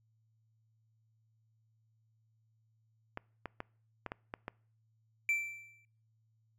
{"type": "clicks", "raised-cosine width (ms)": 0.5, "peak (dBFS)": -24, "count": 7, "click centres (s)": [3.174, 3.457, 3.604, 4.063, 4.119, 4.339, 4.481]}
{"type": "tone with exponential decay", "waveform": "triangle", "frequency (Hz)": 2339, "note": "D7", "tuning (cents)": -8, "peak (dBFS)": -25, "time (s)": [5.29, 5.85], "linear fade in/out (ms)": 1, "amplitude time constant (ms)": 120}
{"effects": ["noise-tail reverb RT60 0.5 s tail -25 dB re dry", "added 111 Hz sine -70 dBFS peak until 6.58 s"]}